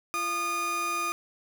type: tone pair together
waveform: 30% pulse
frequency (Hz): 343.2 / 1223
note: F4 / D#6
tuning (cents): -30 / -30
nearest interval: octave + minor seventh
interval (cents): 2200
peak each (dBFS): -36 / -25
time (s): 0.14-1.12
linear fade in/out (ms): 0
effects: none